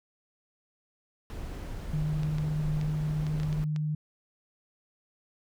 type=noise; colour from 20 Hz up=brown; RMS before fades=-37 dBFS; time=1.3-3.64 s; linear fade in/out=0 ms
type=tone; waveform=sine; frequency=152.3 Hz; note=D#3; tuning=37 cents flat; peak=-27 dBFS; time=1.93-3.95 s; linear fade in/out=5 ms
type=clicks; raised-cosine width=0.2 ms; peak=-26 dBFS; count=8; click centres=2.233 / 2.384 / 2.813 / 3.267 / 3.4 / 3.433 / 3.528 / 3.762 s
effects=none